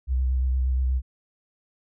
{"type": "tone with vibrato", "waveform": "sine", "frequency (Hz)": 64.2, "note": "C2", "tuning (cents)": -32, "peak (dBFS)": -20, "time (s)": [0.07, 1.02], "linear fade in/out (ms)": 50, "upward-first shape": "square", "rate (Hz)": 8.5, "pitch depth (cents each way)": 22, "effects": []}